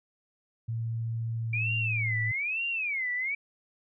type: tone with pitch glide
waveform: sine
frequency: 114.3 to 111.5 Hz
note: A#2 to A2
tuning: -34 to +23 cents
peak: -29 dBFS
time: 0.68-2.32 s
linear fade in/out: 10 ms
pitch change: -43 cents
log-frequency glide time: 1.37-1.86 s
type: tone with vibrato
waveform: sine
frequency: 2336 Hz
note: D7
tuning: 10 cents flat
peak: -28 dBFS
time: 1.53-3.35 s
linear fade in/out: 5 ms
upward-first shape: sine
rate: 1.1 Hz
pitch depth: 300 cents each way
effects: none